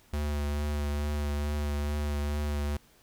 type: tone with vibrato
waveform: square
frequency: 73.42 Hz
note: D2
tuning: in tune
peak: -29 dBFS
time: 0.13-2.77 s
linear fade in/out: 5 ms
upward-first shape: triangle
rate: 2.3 Hz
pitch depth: 22 cents each way
effects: pink hiss -61 dBFS RMS until 3.02 s